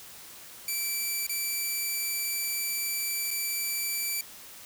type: tone with dropouts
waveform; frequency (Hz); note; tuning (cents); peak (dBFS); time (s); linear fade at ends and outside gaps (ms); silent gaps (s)
5% pulse; 2328; D7; -16; -19; 0.68-4.21; 2; 1.267-1.294 / 3.307-3.311
effects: white hiss -47 dBFS RMS until 4.65 s